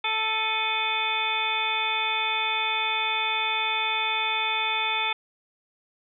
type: harmonic tone with a mistuned harmonic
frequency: 440 Hz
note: A4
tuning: in tune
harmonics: 1 / 2 / 3 / 4 / 5 / 6 / 7 / 8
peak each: -41 / -29 / -33 / -40 / -31 / -29 / -41 / -29 dBFS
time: 0.04-5.13 s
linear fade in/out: 5 ms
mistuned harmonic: 6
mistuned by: -86 cents
effects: none